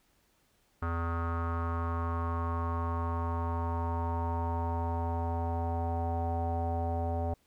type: tone with low-pass filter sweep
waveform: square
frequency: 84 Hz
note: E2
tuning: 33 cents sharp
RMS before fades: -32 dBFS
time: 0.82-7.34 s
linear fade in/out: 5 ms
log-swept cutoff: 1300 to 700 Hz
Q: 6.1
effects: pink hiss -70 dBFS RMS until 7.46 s